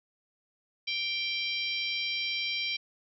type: harmonic tone with a mistuned harmonic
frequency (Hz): 791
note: G5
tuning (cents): +15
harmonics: 3 / 4 / 5 / 6 / 7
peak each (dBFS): -33 / -35 / -37 / -39 / -40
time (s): 0.87-2.77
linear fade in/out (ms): 10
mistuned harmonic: 3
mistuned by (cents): -22
effects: none